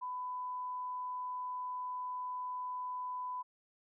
sine tone, 1000 Hz, B5, 21 cents sharp, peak -37 dBFS, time 0.01-3.43 s, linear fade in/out 20 ms, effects none

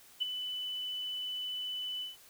sine tone with ADSR envelope, 2995 Hz, F#7, 20 cents sharp, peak -26 dBFS, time 0.2-2.17 s, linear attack 23 ms, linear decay 12 ms, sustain -9 dB, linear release 160 ms, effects white hiss -58 dBFS RMS until 2.29 s

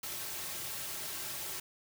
white noise with comb filter, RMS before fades -40 dBFS, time 0.03-1.6 s, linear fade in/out 5 ms, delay 4.1 ms, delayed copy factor -0.55, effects none

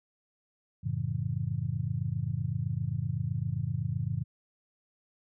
sine chord, F# minor seventh, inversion none, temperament just, 92.5 / 111 / 138.75 / 166.5 Hz, F#2 / A2 / C#3 / E3, 0 / +16 / +2 / +18 cents, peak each -37 / -33 / -33 / -37 dBFS, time 0.83-4.24 s, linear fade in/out 20 ms, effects none

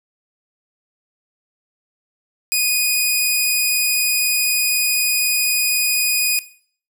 10% pulse tone, 2478 Hz, D#7, 8 cents flat, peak -7 dBFS, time 2.52-6.39 s, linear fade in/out 0 ms, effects noise-tail reverb RT60 0.5 s tail -17 dB re dry

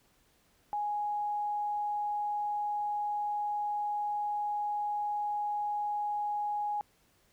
sine tone, 830.6 Hz, G#5, in tune, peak -30 dBFS, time 0.73-6.81 s, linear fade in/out 0 ms, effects pink hiss -68 dBFS RMS until 7.32 s

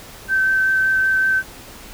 sine tone with vibrato, 1545 Hz, G6, 26 cents flat, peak -14 dBFS, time 0.28-1.43 s, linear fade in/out 50 ms, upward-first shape sine, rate 5.3 Hz, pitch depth 9 cents each way, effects pink hiss -39 dBFS RMS until 1.93 s

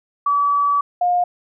sine tone pair in turn, 1146 / 711.8 Hz, D6 / F5, -43 / +33 cents, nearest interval minor sixth, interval 824 cents, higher first, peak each -14 / -14 dBFS, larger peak neither, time 0.26-0.81 / 1.01-1.24 s, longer first, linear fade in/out 5 ms, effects none

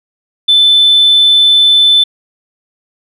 sine tone, 3520 Hz, A7, in tune, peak -3 dBFS, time 0.48-2.04 s, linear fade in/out 10 ms, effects tanh soft clip ceiling 0 dBFS

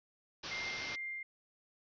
white low-pass noise, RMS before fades -44 dBFS, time 0.43-0.96 s, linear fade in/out 10 ms, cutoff 5800 Hz, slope 96 dB/octave
sine tone with tremolo, 2100 Hz, C7, 6 cents sharp, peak -38 dBFS, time 0.51-1.23 s, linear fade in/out 5 ms, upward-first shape sine, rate 2.3 Hz, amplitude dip 30%
effects none

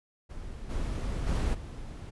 brown noise with level steps, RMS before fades -41 / -32 / -27 / -40 dBFS, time 0.29-2.11 s, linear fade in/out 20 ms, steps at 0.69 / 1.26 / 1.53 s, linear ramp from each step 20 ms, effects resampled to 24000 Hz

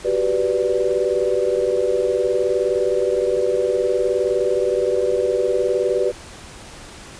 sine chord, G major seventh, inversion third, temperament equal with one note detuned, 372.6 / 392 / 493.9 / 587.3 Hz, F#4 / G4 / B4 / D5, +12 / 0 / 0 / 0 cents, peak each -23 / -22 / -20 / -24 dBFS, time 0.04-6.12 s, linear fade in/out 20 ms, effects pink hiss -39 dBFS RMS until 7.19 s + resampled to 22050 Hz

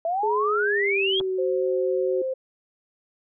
sine exponential sweep, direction up, 650 to 3366 Hz, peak -22 dBFS, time 0.05-1.2 s, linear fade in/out 2 ms
sine tone with pitch glide, 420.4 to 374.5 Hz, G#4 to F#4, +21 to +21 cents, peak -23 dBFS, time 0.23-2.22 s, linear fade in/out 5 ms, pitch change -200 cents, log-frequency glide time 0.52-1.32 s
clicks, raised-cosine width 1 ms, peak -23 dBFS, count 2, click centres 1.203 / 1.21 s
sine tone, 523.3 Hz, C5, in tune, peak -24 dBFS, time 1.38-2.34 s, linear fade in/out 10 ms
effects none

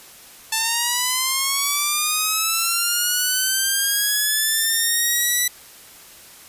5% pulse linear sweep, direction up, 880 to 1975.5 Hz, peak -7 dBFS, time 0.52-5.48 s, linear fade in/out 5 ms, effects white hiss -44 dBFS RMS until 6.48 s + resampled to 32000 Hz

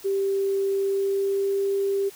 sine tone with pitch glide, 392 to 395 Hz, G4 to G4, 0 to +13 cents, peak -21 dBFS, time 0.04-2.1 s, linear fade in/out 20 ms, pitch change +13 cents, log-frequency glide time 0.73-1.69 s, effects white hiss -47 dBFS RMS until 2.15 s

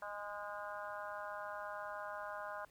harmonic tone with a mistuned harmonic, 206.1 Hz, G#3, 13 cents flat, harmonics 3 / 4 / 5 / 6 / 7 / 8, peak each -47 / -50 / -48 / -51 / -49 / -54 dBFS, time 0.02-2.65 s, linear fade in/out 2 ms, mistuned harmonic 8, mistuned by -43 cents, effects pink hiss -69 dBFS RMS until 2.7 s

